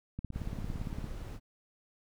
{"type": "click train", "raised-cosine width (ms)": 5, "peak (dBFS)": -25, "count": 16, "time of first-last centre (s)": [0.19, 1.042], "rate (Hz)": 17.6}
{"type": "noise", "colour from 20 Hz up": "brown", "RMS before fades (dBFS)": -41, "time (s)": [0.32, 1.4], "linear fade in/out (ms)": 50}
{"effects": []}